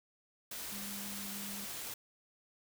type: tone in noise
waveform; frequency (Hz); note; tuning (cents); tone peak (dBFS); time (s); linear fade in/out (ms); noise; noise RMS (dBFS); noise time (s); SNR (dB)
sine; 201.3; G3; +46; -46; 0.72-1.65; 5; white; -43; 0.51-1.94; -6
effects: none